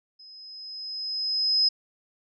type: tone with level ramp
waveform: sine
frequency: 5080 Hz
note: D#8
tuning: 35 cents sharp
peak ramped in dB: -46 to -17 dBFS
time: 0.19-1.69 s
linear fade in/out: 10 ms
effects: none